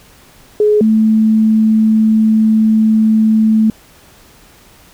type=tone pair in turn; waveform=sine; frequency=421.1 / 218.9 Hz; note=G#4 / A3; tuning=+24 / -9 cents; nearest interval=major seventh; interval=1133 cents; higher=first; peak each=-7 dBFS; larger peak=neither; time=0.6-0.81 / 0.81-3.7 s; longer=second; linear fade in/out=2 ms; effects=pink hiss -44 dBFS RMS until 4.93 s